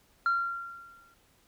sine tone with exponential decay, 1379 Hz, F6, 22 cents flat, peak -20 dBFS, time 0.26-1.14 s, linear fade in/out 1 ms, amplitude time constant 190 ms, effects tanh soft clip ceiling -21 dBFS + pink hiss -65 dBFS RMS until 1.47 s

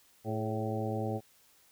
harmonic tone with a mistuned harmonic, 110 Hz, A2, in tune, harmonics 1 / 2 / 3 / 4 / 5 / 6 / 7, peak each -35 / -38 / -40 / -39 / -40 / -44 / -40 dBFS, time 0.24-1.21 s, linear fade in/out 50 ms, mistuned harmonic 4, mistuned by -58 cents, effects white hiss -64 dBFS RMS until 1.71 s

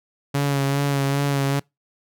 sawtooth tone with vibrato, 140 Hz, C#3, 18 cents sharp, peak -15 dBFS, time 0.34-1.6 s, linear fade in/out 10 ms, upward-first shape sine, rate 2.5 Hz, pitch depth 27 cents each way, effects noise-tail reverb RT60 0.2 s tail -25 dB re dry

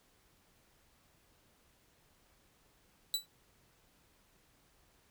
sawtooth tone with exponential decay, 3951 Hz, B7, in tune, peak -24 dBFS, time 3.14-3.26 s, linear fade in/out 1 ms, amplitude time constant 25 ms, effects pink hiss -69 dBFS RMS until 5.1 s

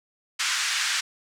pink band-pass noise, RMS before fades -26 dBFS, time 0.39-1.01 s, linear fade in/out 10 ms, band 1400 to 7900 Hz, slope 24 dB/octave, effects none

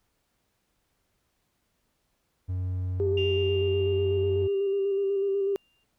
triangle tone, 91.7 Hz, F#2, 15 cents flat, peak -25 dBFS, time 2.48-4.48 s, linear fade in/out 20 ms
sine tone with vibrato, 394.9 Hz, G4, 13 cents sharp, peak -23 dBFS, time 3-5.56 s, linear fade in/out 0 ms, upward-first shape square, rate 8.1 Hz, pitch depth 23 cents each way
sine tone with exponential decay, 2794 Hz, F7, in tune, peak -29 dBFS, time 3.17-5.84 s, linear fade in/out 5 ms, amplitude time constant 580 ms
effects tanh soft clip ceiling -14 dBFS + pink hiss -74 dBFS RMS until 5.98 s

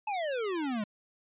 square exponential sweep, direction down, 880 to 200.8 Hz, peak -31 dBFS, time 0.07-0.84 s, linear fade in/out 5 ms, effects resampled to 8000 Hz

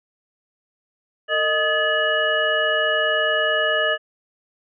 sine tone cluster, 452.3 / 618 / 1252 / 1717 / 2916 Hz, A4 / D#5 / D#6 / A6 / F#7, +48 / -12 / +10 / -43 / -26 cents, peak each -29 / -22 / -27 / -21 / -25 dBFS, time 1.28-3.98 s, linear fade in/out 50 ms, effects none

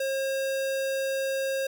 square tone, 538 Hz, C5, 48 cents sharp, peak -27 dBFS, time 0-1.67 s, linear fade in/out 5 ms, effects none

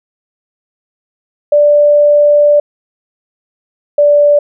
sine tone pair in turn, 587.3 / 583.9 Hz, D5 / D5, 0 / -10 cents, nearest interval unison, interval 10 cents, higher first, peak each -4 dBFS, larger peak neither, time 1.52-2.6 / 3.98-4.39 s, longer first, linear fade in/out 5 ms, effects none

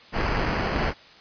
pink noise with sample-and-hold, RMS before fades -25 dBFS, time 0.12-0.94 s, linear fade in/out 50 ms, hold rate 3675 Hz, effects white hiss -49 dBFS RMS until 1.2 s + resampled to 11025 Hz

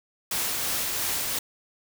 white noise with tremolo, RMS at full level -27 dBFS, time 0.31-1.39 s, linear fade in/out 5 ms, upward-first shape triangle, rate 2.9 Hz, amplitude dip 25%, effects none

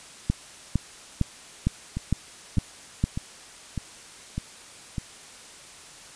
two click trains, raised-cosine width 5 ms, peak -16 / -9 dBFS, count 6 / 7, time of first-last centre 1.97-4.982 / 0.3-3.04 s, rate 1.66 / 2.19 Hz, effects white hiss -46 dBFS RMS until 6.15 s + resampled to 22050 Hz

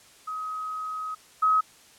sine tone pair in turn, 1266 / 1272.8 Hz, D#6 / D#6, +30 / +39 cents, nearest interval unison, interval 9 cents, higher second, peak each -30 / -18 dBFS, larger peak second, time 0.27-1.15 / 1.42-1.61 s, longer first, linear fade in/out 10 ms, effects white hiss -54 dBFS RMS until 1.98 s + low-pass 10000 Hz 12 dB/octave

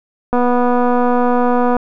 click train, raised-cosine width 1 ms, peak -3 dBFS, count 353, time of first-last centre 0.33-1.767 s, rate 245 Hz, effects none

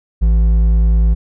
triangle tone with hard clipping, 55 Hz, A1, in tune, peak -10 dBFS, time 0.21-1.15 s, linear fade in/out 20 ms, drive 9 dB, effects none

